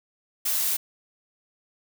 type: noise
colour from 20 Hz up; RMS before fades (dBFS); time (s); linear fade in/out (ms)
blue; -25; 0.45-0.77; 10
effects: none